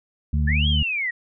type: harmonic tone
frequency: 74.2 Hz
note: D2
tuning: 18 cents sharp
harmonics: 1 / 2 / 3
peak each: -19 / -25 / -29 dBFS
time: 0.33-0.83 s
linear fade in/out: 5 ms
type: linear two-way sweep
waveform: sine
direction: up then down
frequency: 1661.2 to 3322 to 1865 Hz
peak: -22 dBFS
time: 0.47-1.11 s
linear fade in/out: 10 ms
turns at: 0.68 s
effects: none